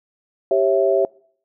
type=chord; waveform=sine; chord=C# diminished; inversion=second; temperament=equal with one note detuned; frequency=392 / 546.1 / 659.3 Hz; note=G4 / C#5 / E5; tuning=0 / -26 / 0 cents; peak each=-18 dBFS; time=0.51-1.05 s; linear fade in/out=2 ms; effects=noise-tail reverb RT60 0.6 s tail -25 dB re dry